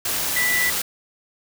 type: tone in noise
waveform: sine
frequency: 1975.5 Hz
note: B6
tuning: in tune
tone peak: -19 dBFS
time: 0.36-0.7 s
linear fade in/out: 5 ms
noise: white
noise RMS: -24 dBFS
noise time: 0.05-0.82 s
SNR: +2 dB
effects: none